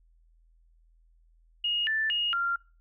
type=tone with pitch steps; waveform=sine; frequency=2866 / 1764 / 2865 / 1386 Hz; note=F7 / A6 / F7 / F6; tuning=+44 / +4 / +44 / -14 cents; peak=-25 dBFS; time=1.64-2.56 s; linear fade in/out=5 ms; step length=230 ms; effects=noise-tail reverb RT60 0.4 s tail -26 dB re dry + added 41 Hz sine -59 dBFS peak until 2.8 s